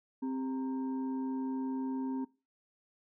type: tone with frequency modulation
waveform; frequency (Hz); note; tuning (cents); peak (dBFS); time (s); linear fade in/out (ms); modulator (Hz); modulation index
sine; 263.2; C4; +10; -32; 0.22-2.25; 10; 663; 0.39
effects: noise-tail reverb RT60 0.3 s tail -21 dB re dry